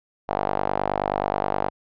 sawtooth tone with band-pass filter, 49.49 Hz, G1, 17 cents sharp, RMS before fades -25 dBFS, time 0.28-1.7 s, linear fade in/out 20 ms, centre 760 Hz, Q 2.7, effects resampled to 11025 Hz

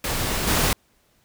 pink noise with level steps, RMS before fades -25 / -20 dBFS, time 0.04-0.73 s, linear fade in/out 2 ms, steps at 0.47 s, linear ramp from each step 10 ms, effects pink hiss -63 dBFS RMS until 1.24 s

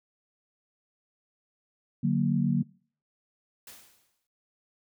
sine chord, D augmented, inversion none, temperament equal, 146.83 / 185 / 233.1 Hz, D3 / F#3 / A#3, 0 / 0 / 0 cents, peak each -27 dBFS, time 2.03-2.63 s, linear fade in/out 10 ms
white noise with exponential decay, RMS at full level -45 dBFS, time 3.67-4.27 s, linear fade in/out 2 ms, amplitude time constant 130 ms
effects noise-tail reverb RT60 0.5 s tail -25 dB re dry

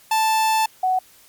45% pulse / sine tone pair in turn, 880 / 744.6 Hz, A5 / F#5, 0 / +11 cents, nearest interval minor third, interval 289 cents, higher first, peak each -16 dBFS, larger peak neither, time 0.11-0.66 / 0.83-0.99 s, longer first, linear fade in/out 5 ms, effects white hiss -51 dBFS RMS until 1.28 s + MP3 96 kbps

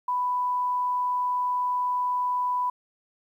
sine tone, 992 Hz, B5, 7 cents sharp, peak -23 dBFS, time 0.08-2.7 s, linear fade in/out 5 ms, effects 10-bit

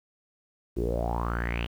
sawtooth tone with low-pass filter sweep, 58.27 Hz, A#1, in tune, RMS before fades -29 dBFS, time 0.76-1.67 s, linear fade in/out 20 ms, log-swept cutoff 350 to 3100 Hz, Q 7.4, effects 9-bit

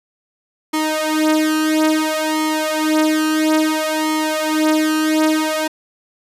sawtooth tone with flanger, 311.1 Hz, D#4, in tune, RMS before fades -17 dBFS, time 0.73-5.68 s, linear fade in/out 10 ms, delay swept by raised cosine 0.93 to 3.93 ms, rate 0.59 Hz, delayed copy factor +0.9, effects resampled to 32000 Hz

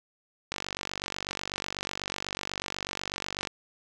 click train, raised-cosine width 0.2 ms, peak -14 dBFS, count 143, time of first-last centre 0.52-3.472 s, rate 48.1 Hz, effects none

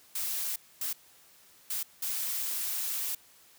blue noise bursts at uneven times, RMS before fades -33 dBFS, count 4, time 0.15-0.56 / 0.81-0.93 / 1.7-1.83 / 2.02-3.15 s, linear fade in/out 5 ms, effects white hiss -59 dBFS RMS until 3.58 s + high-pass 60 Hz 12 dB/octave

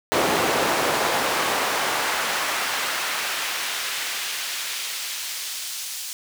brown noise with high-pass filter sweep, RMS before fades -25 dBFS, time 0.12-6.13 s, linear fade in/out 0 ms, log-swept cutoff 450 to 5400 Hz, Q 0.74, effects none

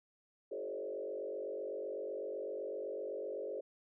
sine tone with frequency modulation, 480 Hz, B4, 49 cents flat, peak -38 dBFS, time 0.51-3.61 s, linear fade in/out 10 ms, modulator 47.9 Hz, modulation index 2.2, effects none

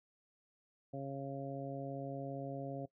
harmonic tone, 137.5 Hz, C#3, 14 cents flat, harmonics 1 / 2 / 3 / 4 / 5, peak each -44 / -45 / -50 / -45 / -48 dBFS, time 0.93-2.86 s, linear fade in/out 10 ms, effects noise-tail reverb RT60 0.1 s tail -20 dB re dry

